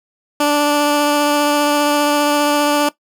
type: tone with vibrato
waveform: 15% pulse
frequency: 292.7 Hz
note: D4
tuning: 6 cents flat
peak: -6 dBFS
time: 0.4-2.89 s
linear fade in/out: 5 ms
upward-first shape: sine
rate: 15 Hz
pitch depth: 10 cents each way
effects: noise-tail reverb RT60 0.1 s tail -17 dB re dry